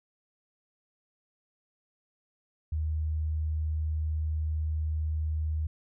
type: tone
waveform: sine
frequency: 77.78 Hz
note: D#2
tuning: in tune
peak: -27 dBFS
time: 2.72-5.67 s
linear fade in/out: 5 ms
effects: none